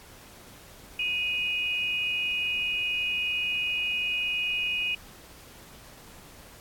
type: tone pair together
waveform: sine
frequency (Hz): 2492 / 2883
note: D#7 / F#7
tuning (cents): +2 / -46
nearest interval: minor third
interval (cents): 252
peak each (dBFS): -27 / -31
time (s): 0.99-4.95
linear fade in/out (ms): 5
effects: pink hiss -50 dBFS RMS until 6.6 s + AAC 64 kbps